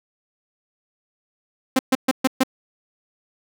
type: tone bursts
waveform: sawtooth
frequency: 261.6 Hz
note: C4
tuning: in tune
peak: -10 dBFS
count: 5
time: 1.76-2.435 s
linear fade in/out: 5 ms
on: 31 ms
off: 130 ms
effects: none